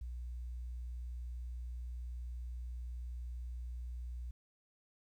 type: tone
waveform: sine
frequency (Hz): 60.5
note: B1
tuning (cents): -35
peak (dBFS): -39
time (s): 0.01-4.31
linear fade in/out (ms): 5
effects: tanh soft clip ceiling -37 dBFS + 12-bit